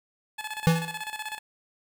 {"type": "tone with tremolo", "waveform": "15% pulse", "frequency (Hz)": 860, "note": "A5", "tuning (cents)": -40, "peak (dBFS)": -25, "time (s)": [0.38, 1.39], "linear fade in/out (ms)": 10, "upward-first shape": "square", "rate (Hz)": 16, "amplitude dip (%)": 70}
{"type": "tone with exponential decay", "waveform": "square", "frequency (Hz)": 164.81, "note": "E3", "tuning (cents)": 0, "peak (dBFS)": -15, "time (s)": [0.67, 1.02], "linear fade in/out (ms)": 0, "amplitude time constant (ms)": 74}
{"effects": []}